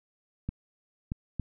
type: clicks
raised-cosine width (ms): 5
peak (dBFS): -19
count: 3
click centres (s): 0.49 / 1.119 / 1.397
effects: none